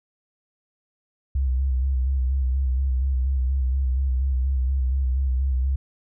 sine tone with vibrato, 65.41 Hz, C2, in tune, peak -19 dBFS, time 1.35-5.76 s, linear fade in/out 5 ms, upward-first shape square, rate 4.2 Hz, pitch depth 49 cents each way, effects none

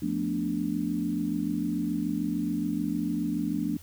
sine chord, B half-diminished seventh, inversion second, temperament equal, 174.61 / 220 / 246.9 / 293.7 Hz, F3 / A3 / B3 / D4, 0 / 0 / 0 / 0 cents, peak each -33 / -32 / -33 / -30 dBFS, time 0.02-3.77 s, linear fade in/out 5 ms, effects added 83 Hz sine -48 dBFS peak until 3.82 s + white hiss -54 dBFS RMS until 3.82 s

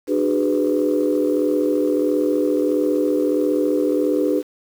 sine chord, G# half-diminished seventh, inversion second, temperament just, 299 / 373.8 / 415.3 / 498.4 Hz, D4 / F#4 / G#4 / B4, +31 / +18 / 0 / +16 cents, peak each -19 / -23 / -22 / -21 dBFS, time 0.07-4.43 s, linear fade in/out 50 ms, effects tanh soft clip ceiling -8 dBFS + 7-bit

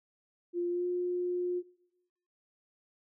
sine tone with pitch glide, 349.2 to 356.7 Hz, F4 to F4, 0 to +37 cents, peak -29 dBFS, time 0.53-1.63 s, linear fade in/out 50 ms, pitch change +37 cents, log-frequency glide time 0.69-0.86 s, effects noise-tail reverb RT60 0.9 s tail -21 dB re dry

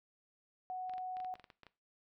sine tone, 740 Hz, F#5, in tune, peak -38 dBFS, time 0.7-1.34 s, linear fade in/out 0 ms
clicks, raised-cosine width 0.3 ms, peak -38 dBFS, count 12, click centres 0.896 / 0.937 / 0.981 / 1.169 / 1.202 / 1.247 / 1.355 / 1.397 / 1.442 / 1.502 / 1.633 / 1.667 s
effects noise-tail reverb RT60 0.3 s tail -18 dB re dry

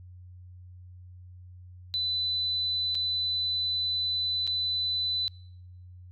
sine tone with dropouts, 4000 Hz, B7, 21 cents sharp, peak -26 dBFS, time 1.94-5.28 s, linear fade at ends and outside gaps 0 ms, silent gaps 2.947-2.952 / 4.468-4.475 s, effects noise-tail reverb RT60 0.9 s tail -26 dB re dry + added 90 Hz sine -45 dBFS peak until 6.11 s

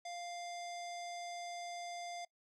square tone with low-pass filter, 698.5 Hz, F5, in tune, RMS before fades -45 dBFS, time 0.05-2.25 s, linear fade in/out 5 ms, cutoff 6500 Hz, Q 2, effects noise-tail reverb RT60 0.1 s tail -22 dB re dry

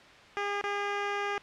10% pulse tone with dropouts, 405.9 Hz, G#4, 40 cents flat, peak -21 dBFS, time 0.37-1.38 s, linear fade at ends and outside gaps 0 ms, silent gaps 0.613-0.639 s, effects white hiss -52 dBFS RMS until 1.42 s + low-pass 3000 Hz 12 dB/octave

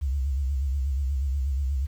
sine tone with vibrato, 68 Hz, C#2, 33 cents flat, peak -23 dBFS, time 0.01-1.87 s, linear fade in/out 20 ms, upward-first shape sine, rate 8.3 Hz, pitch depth 110 cents each way, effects 9-bit

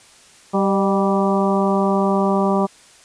harmonic tone with a mistuned harmonic, 195.1 Hz, G3, 8 cents flat, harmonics 1 / 2 / 3 / 4 / 5 / 6, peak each -18 / -21 / -23 / -24 / -25 / -26 dBFS, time 0.53-2.67 s, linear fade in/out 20 ms, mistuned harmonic 3, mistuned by +43 cents, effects white hiss -48 dBFS RMS until 3.04 s + resampled to 22050 Hz

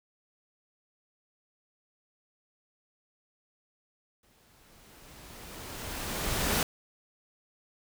pink noise with exponential growth, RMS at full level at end -26 dBFS, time 4.23-6.63 s, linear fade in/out 2 ms, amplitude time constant 520 ms, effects none

